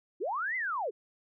sine linear two-way sweep, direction up then down, 293.7 to 2087 to 358.1 Hz, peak -30 dBFS, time 0.2-0.91 s, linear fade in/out 20 ms, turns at 0.56 s, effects none

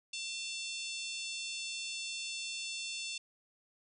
harmonic tone with a mistuned harmonic, 885 Hz, A5, 10 cents sharp, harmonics 3 / 4 / 5 / 6 / 7 / 8 / 9 / 10, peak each -42 / -44 / -46 / -48 / -49 / -50 / -51 / -52 dBFS, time 0.13-3.18 s, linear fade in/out 5 ms, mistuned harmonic 3, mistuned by +30 cents, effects none

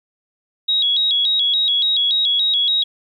sine tone with vibrato, 3567 Hz, A7, 23 cents sharp, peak -14 dBFS, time 0.68-2.84 s, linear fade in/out 10 ms, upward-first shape square, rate 3.5 Hz, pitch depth 110 cents each way, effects 9-bit

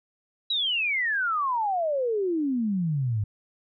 sine exponential sweep, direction down, 3951 to 99.6 Hz, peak -23 dBFS, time 0.5-3.24 s, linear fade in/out 5 ms, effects none

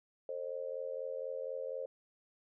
sine tone with amplitude modulation, 530 Hz, C5, 22 cents sharp, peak -33 dBFS, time 0.29-1.86 s, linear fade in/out 2 ms, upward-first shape sine, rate 84.1 Hz, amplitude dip 95%, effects none

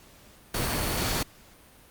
sine tone in noise, 4435 Hz, C#8, in tune, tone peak -39 dBFS, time 0.54-1.23 s, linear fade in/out 5 ms, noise pink, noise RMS -28 dBFS, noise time 0.54-1.23 s, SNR -14 dB, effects pink hiss -54 dBFS RMS until 1.9 s + Opus 48 kbps

